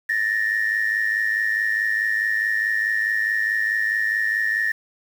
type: tone pair together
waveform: sine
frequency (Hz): 1760 / 1864.7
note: A6 / A#6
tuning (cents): 0 / 0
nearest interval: minor second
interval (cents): 100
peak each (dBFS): -21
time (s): 0.09-4.72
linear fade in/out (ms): 5
effects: tanh soft clip ceiling -13 dBFS + 7-bit